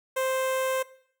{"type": "tone with notch filter", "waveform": "sawtooth", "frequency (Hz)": 523.3, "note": "C5", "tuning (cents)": 0, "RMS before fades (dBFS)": -27, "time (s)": [0.16, 0.83], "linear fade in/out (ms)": 10, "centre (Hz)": 4600, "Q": 1.5, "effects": ["noise-tail reverb RT60 0.6 s tail -19 dB re dry"]}